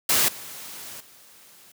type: noise with level steps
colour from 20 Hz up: white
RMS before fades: -20 / -39 / -51 dBFS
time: 0.09-1.72 s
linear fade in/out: 5 ms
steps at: 0.28 / 1 s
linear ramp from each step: 5 ms
effects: high-pass 100 Hz 12 dB/octave